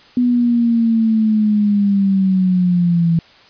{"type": "linear sweep", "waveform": "sine", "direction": "down", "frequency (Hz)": [247.5, 164.81], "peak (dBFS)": -11, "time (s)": [0.17, 3.19], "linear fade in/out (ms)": 2, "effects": ["white hiss -46 dBFS RMS until 3.49 s", "resampled to 11025 Hz"]}